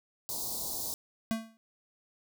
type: band-stop noise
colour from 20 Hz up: white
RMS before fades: -36 dBFS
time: 0.29-0.94 s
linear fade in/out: 0 ms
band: 1000 to 4000 Hz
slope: 48 dB/octave
type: tone with exponential decay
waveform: square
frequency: 224 Hz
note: A3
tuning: 31 cents sharp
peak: -26 dBFS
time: 1.31-1.57 s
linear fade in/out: 0 ms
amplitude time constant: 55 ms
effects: none